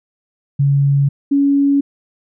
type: tone pair in turn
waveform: sine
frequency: 140.3 / 280.6 Hz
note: C#3 / C#4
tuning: +21 / +21 cents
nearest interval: octave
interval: 1200 cents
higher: second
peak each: -10 dBFS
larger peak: neither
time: 0.59-1.09 / 1.31-1.81 s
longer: neither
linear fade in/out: 10 ms
effects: none